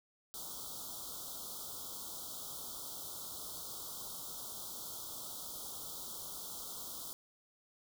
white band-stop noise, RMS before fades -45 dBFS, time 0.34-7.13 s, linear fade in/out 0 ms, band 1400 to 3200 Hz, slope 96 dB/octave, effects none

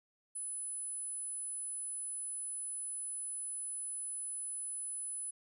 sine tone, 10060 Hz, D#9, 18 cents sharp, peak -38 dBFS, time 0.35-5.31 s, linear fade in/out 10 ms, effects none

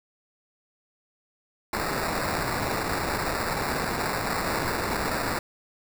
white noise with sample-and-hold, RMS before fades -28 dBFS, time 1.73-5.39 s, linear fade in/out 2 ms, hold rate 3150 Hz, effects none

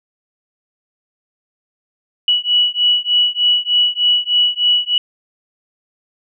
sine beating tone pair, 2937 / 2940.3 Hz, F#7 / F#7, -13 / -12 cents, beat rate 3.3 Hz, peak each -15 / -15 dBFS, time 2.28-4.98 s, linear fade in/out 2 ms, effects none

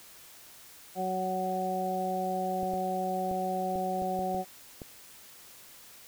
harmonic tone, 186.2 Hz, F#3, 11 cents sharp, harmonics 1 / 2 / 3 / 4, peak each -36 / -37 / -36 / -31 dBFS, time 0.95-4.45 s, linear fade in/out 50 ms
clicks, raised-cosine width 2 ms, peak -27 dBFS, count 8, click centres 2.631 / 2.737 / 3.313 / 3.757 / 4.021 / 4.191 / 4.347 / 4.818 s
effects white hiss -52 dBFS RMS until 6.07 s

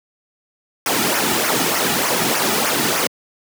pink noise with flanger, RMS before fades -18 dBFS, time 0.86-3.07 s, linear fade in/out 2 ms, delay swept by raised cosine 0.24 to 1.94 ms, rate 3.3 Hz, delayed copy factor -0.65, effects high-pass 200 Hz 12 dB/octave

